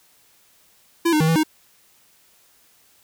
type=tone with pitch steps; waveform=square; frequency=337 / 305.5 / 159 / 163.3 / 311.3 Hz; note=E4 / D#4 / D#3 / E3 / D#4; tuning=+38 / -32 / +38 / -16 / +1 cents; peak=-16 dBFS; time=1.05-1.435 s; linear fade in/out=10 ms; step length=77 ms; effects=white hiss -57 dBFS RMS until 3.03 s